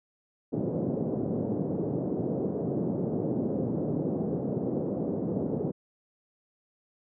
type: band-pass noise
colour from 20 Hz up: pink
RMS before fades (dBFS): -30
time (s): 0.52-5.72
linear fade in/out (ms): 20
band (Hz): 140 to 520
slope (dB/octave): 24
effects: none